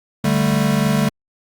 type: chord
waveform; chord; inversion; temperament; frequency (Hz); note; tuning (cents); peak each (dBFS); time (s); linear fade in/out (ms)
square; D suspended fourth; none; equal; 146.83 / 196 / 220; D3 / G3 / A3; 0 / 0 / 0; -20; 0.24-1.09; 5
effects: Opus 48 kbps